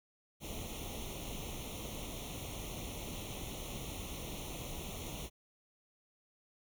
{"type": "noise with comb filter", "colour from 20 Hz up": "pink", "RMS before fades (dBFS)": -43, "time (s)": [0.4, 5.3], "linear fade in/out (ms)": 50, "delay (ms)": 0.31, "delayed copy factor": 0.9, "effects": []}